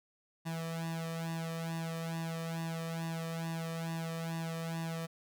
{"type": "tone with flanger", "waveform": "sawtooth", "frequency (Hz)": 164.5, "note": "E3", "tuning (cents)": -3, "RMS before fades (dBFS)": -38, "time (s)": [0.45, 5.07], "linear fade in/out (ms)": 20, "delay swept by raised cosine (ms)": [1.1, 1.67], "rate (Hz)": 2.3, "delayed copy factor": 1, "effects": []}